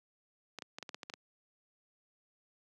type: clicks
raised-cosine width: 0.2 ms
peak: -25 dBFS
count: 9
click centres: 0.587 / 0.622 / 0.785 / 0.827 / 0.892 / 0.945 / 1.032 / 1.099 / 1.138 s
effects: high-pass 200 Hz 12 dB/octave